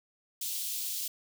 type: high-pass noise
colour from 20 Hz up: white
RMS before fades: -35 dBFS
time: 0.41-1.08 s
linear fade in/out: 5 ms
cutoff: 3200 Hz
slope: 24 dB/octave
effects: none